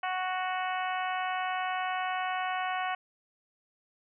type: harmonic tone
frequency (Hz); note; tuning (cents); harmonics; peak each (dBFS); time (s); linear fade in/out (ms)
370; F#4; 0; 2 / 3 / 4 / 5 / 6 / 7 / 8; -32 / -36 / -38 / -40 / -42 / -43 / -44; 0.03-2.95; 5
effects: none